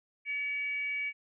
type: tone with frequency modulation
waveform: sine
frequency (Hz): 2272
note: C#7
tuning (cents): +42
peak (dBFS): -31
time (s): 0.25-1.13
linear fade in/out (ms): 50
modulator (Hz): 533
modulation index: 0.26
effects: none